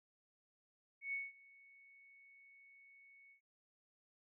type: tone with ADSR envelope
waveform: sine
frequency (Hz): 2217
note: C#7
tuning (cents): 0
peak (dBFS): -37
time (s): 1.01-3.41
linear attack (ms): 120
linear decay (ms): 190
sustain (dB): -24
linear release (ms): 100
effects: none